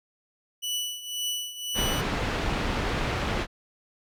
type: tone with tremolo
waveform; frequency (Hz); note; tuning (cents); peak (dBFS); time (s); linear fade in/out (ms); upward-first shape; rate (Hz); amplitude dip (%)
sawtooth; 2960; F#7; 0; -23; 0.62-2.02; 20; triangle; 1.9; 80
type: low-pass noise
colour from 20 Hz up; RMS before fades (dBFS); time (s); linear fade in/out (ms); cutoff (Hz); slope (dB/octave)
pink; -28; 1.74-3.47; 50; 3200; 12
effects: none